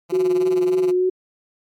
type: tone with tremolo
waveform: 10% pulse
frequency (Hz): 170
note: F3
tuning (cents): -46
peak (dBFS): -20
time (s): 0.09-0.93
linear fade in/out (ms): 20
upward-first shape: triangle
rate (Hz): 19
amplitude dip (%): 100
type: tone with vibrato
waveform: sine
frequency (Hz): 366.2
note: F#4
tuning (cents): -18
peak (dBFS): -15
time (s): 0.12-1.1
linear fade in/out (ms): 10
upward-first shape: triangle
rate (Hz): 3.4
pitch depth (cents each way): 24
effects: MP3 96 kbps